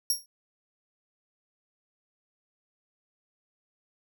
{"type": "tone with exponential decay", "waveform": "20% pulse", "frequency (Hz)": 5588, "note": "F8", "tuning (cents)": 0, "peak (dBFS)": -15, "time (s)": [0.1, 0.26], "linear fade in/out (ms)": 2, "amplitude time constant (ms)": 33, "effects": []}